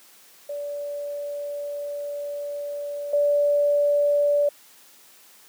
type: tone pair in turn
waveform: sine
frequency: 578 / 580.1 Hz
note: D5 / D5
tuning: -28 / -21 cents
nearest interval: unison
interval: 7 cents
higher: second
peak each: -28 / -17 dBFS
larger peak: second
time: 0.49-3.13 / 3.13-4.49 s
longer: first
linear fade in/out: 5 ms
effects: white hiss -52 dBFS RMS until 5.48 s + high-pass 200 Hz 12 dB/octave